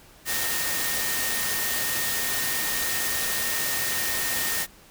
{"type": "tone in noise", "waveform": "sine", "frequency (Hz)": 1841, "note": "A#6", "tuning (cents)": -22, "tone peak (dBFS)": -32, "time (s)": [0.25, 4.67], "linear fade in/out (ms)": 50, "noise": "white", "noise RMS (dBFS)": -27, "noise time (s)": [0.25, 4.67], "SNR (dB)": -8, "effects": ["pink hiss -52 dBFS RMS until 4.9 s"]}